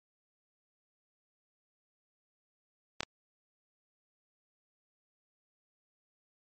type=clicks; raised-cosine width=0.2 ms; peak=-14 / -18 dBFS; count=2; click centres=3.006 / 3.032 s; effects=MP3 32 kbps